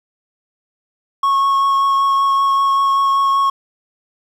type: tone with vibrato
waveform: triangle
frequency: 1098 Hz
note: C#6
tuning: 17 cents flat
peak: -10 dBFS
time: 1.23-3.5 s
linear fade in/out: 5 ms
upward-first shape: triangle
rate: 5.2 Hz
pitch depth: 11 cents each way
effects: 8-bit